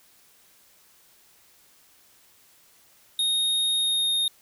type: tone with pitch glide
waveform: square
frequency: 3720 to 3696 Hz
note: A#7 to A#7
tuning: -4 to -16 cents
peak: -22 dBFS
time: 3.19-4.28 s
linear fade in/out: 2 ms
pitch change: -12 cents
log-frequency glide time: 3.78-4.09 s
effects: white hiss -58 dBFS RMS until 4.41 s